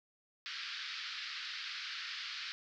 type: band-pass noise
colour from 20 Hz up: white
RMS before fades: -43 dBFS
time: 0.46-2.52 s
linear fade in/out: 0 ms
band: 1300 to 4900 Hz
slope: 48 dB/octave
effects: none